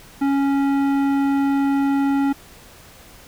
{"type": "tone with tanh clipping", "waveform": "sine", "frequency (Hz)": 277.2, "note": "C#4", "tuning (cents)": 0, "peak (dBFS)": -18, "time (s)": [0.21, 2.33], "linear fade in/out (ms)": 10, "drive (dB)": 14, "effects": ["pink hiss -45 dBFS RMS until 3.27 s"]}